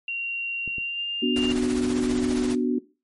sine tone with pitch glide, 2757 to 2802 Hz, F7 to F7, -23 to +5 cents, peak -26 dBFS, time 0.08-1.52 s, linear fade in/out 2 ms, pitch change +28 cents, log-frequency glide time 0.78-1.04 s
clicks, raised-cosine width 3 ms, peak -26 dBFS, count 2, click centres 0.677 / 0.783 s
sine chord, B minor, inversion none, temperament equal, 246.9 / 293.7 / 370 Hz, B3 / D4 / F#4, 0 / 0 / 0 cents, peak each -23 / -26 / -26 dBFS, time 1.22-2.79 s, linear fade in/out 10 ms
pink noise with tremolo, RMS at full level -32 dBFS, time 1.36-2.55 s, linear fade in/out 2 ms, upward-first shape triangle, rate 15 Hz, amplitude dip 55%
effects noise-tail reverb RT60 0.3 s tail -18 dB re dry + MP3 48 kbps

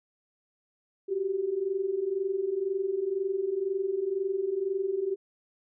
sine tone pair together, 370 / 392 Hz, F#4 / G4, 0 / 0 cents, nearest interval minor second, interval 100 cents, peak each -32 / -28 dBFS, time 1.08-5.16 s, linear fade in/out 20 ms, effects none

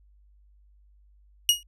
sawtooth tone with exponential decay, 2882 Hz, F#7, 46 cents flat, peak -10 dBFS, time 1.49-1.63 s, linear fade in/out 1 ms, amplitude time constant 30 ms, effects added 50 Hz sine -55 dBFS peak until 1.67 s + resampled to 32000 Hz

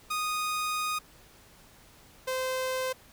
sawtooth tone pair in turn, 1240 / 517.2 Hz, D#6 / C5, -6 / -20 cents, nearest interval octave + minor third, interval 1514 cents, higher first, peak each -25 dBFS, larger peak neither, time 0.1-0.99 / 2.27-2.93 s, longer first, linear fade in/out 10 ms, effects pink hiss -56 dBFS RMS until 3.12 s

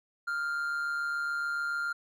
triangle tone with amplitude modulation, 1396.9 Hz, F6, in tune, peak -26 dBFS, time 0.27-1.93 s, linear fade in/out 10 ms, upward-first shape sine, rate 147 Hz, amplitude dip 40%, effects none

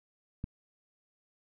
click, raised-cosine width 5 ms, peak -23 dBFS, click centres 0.441 s, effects none

